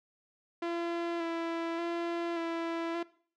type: tone with vibrato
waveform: sawtooth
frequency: 336.7 Hz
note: E4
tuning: 37 cents sharp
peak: -28 dBFS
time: 0.62-3.03 s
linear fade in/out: 5 ms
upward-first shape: square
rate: 0.86 Hz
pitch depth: 19 cents each way
effects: noise-tail reverb RT60 0.5 s tail -20 dB re dry + low-pass 3000 Hz 12 dB/octave